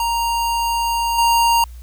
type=tone with level steps; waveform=square; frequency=932.3 Hz; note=A#5; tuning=in tune; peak=-18 / -13 dBFS; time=0-1.64 s; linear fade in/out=2 ms; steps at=1.18 s; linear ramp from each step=5 ms; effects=added 60 Hz sine -33 dBFS peak until 1.82 s + white hiss -52 dBFS RMS until 1.82 s